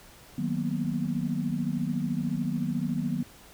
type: chord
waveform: sine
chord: B major seventh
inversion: first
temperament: equal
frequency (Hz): 155.56 / 185 / 233.1 / 246.9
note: D#3 / F#3 / A#3 / B3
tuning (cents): 0 / 0 / 0 / 0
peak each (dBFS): -32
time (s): 0.38-3.23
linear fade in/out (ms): 5
effects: pink hiss -52 dBFS RMS until 3.53 s